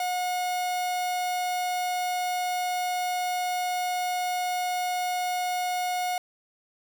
45% pulse tone, 724 Hz, F#5, 38 cents flat, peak -26 dBFS, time 0-6.18 s, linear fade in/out 2 ms, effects none

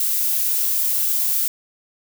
violet noise, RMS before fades -20 dBFS, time 0-1.48 s, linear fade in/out 2 ms, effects none

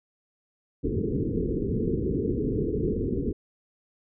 white low-pass noise, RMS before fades -27 dBFS, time 0.83-3.33 s, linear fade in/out 20 ms, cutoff 460 Hz, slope 96 dB/octave, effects none

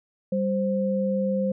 sine tone pair together, 196.02 / 523.3 Hz, G3 / C5, 0 / 0 cents, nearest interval octave + perfect fourth, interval 1700 cents, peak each -24 / -25 dBFS, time 0.32-1.52 s, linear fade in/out 5 ms, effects none

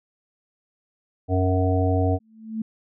harmonic tone, 92.7 Hz, F#2, 4 cents sharp, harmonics 1 / 3 / 5 / 7 / 8, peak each -20 / -25 / -27 / -28 / -29 dBFS, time 1.28-2.19 s, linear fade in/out 50 ms
sine tone with exponential growth, 220.9 Hz, A3, 7 cents sharp, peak -22 dBFS, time 2.2-2.62 s, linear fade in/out 5 ms, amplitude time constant 91 ms
effects none

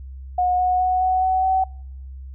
sine tone with pitch steps, 725 / 731.3 / 737.7 / 744.1 / 750.6 / 757.1 Hz, F#5 / F#5 / F#5 / F#5 / F#5 / F#5, -35 / -20 / -5 / +10 / +25 / +40 cents, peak -16 dBFS, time 0.38-1.64 s, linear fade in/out 5 ms, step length 210 ms, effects noise-tail reverb RT60 0.6 s tail -26 dB re dry + added 66 Hz sine -33 dBFS peak until 2.34 s

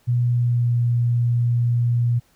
sine tone with pitch glide, 121.5 to 119.62 Hz, B2 to A#2, -28 to +45 cents, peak -16 dBFS, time 0.07-2.2 s, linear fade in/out 20 ms, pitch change -27 cents, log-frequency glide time 0.2-0.81 s, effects pink hiss -60 dBFS RMS until 2.35 s

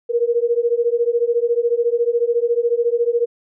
sine beating tone pair, 466.2 / 480.2 Hz, A#4 / B4, 0 / -49 cents, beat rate 14 Hz, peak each -18 dBFS, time 0.09-3.26 s, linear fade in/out 20 ms, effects none

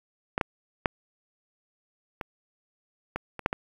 clicks, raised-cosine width 0.5 ms, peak -11 / -9 / -7 / -18 / -15 / -21 / -7 / -14 dBFS, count 8, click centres 0.379 / 0.412 / 0.858 / 2.212 / 3.16 / 3.393 / 3.461 / 3.529 s, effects 8-bit

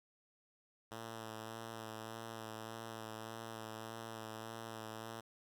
5% pulse tone with vibrato, 111.9 Hz, A2, 30 cents sharp, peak -34 dBFS, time 0.91-5.21 s, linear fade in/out 10 ms, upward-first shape sine, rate 1.7 Hz, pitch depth 27 cents each way, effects none

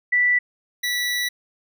sine / 25% pulse tone pair in turn, 1969 / 1956.5 Hz, B6 / B6, -6 / -17 cents, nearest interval unison, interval 11 cents, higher first, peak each -15 / -18 dBFS, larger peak first, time 0.12-0.39 / 0.83-1.29 s, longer second, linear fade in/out 10 ms, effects none

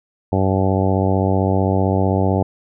harmonic tone, 95.6 Hz, G2, 43 cents flat, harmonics 1 / 2 / 3 / 4 / 5 / 6 / 7 / 8 / 9, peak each -18 / -21 / -23 / -24 / -25 / -26 / -26 / -27 / -28 dBFS, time 0.32-2.43 s, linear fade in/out 5 ms, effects none

